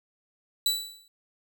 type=tone with exponential decay; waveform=sawtooth; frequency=3951 Hz; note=B7; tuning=in tune; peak=-17 dBFS; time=0.66-1.08 s; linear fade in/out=2 ms; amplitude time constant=91 ms; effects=none